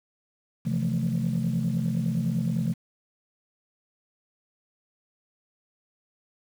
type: chord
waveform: sine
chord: F major seventh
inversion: second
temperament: equal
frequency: 130.81 / 164.81 / 174.61 / 220 Hz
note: C3 / E3 / F3 / A3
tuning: 0 / 0 / 0 / 0 cents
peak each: -28 dBFS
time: 0.65-2.74 s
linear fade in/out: 20 ms
effects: tanh soft clip ceiling -18 dBFS + 8-bit